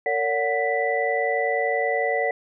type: tone cluster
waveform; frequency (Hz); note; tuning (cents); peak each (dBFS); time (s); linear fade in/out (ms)
sine; 457.4 / 568 / 734 / 1980; A#4 / C#5 / F#5 / B6; -33 / +42 / -14 / +4; -26; 0.06-2.31; 2
effects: none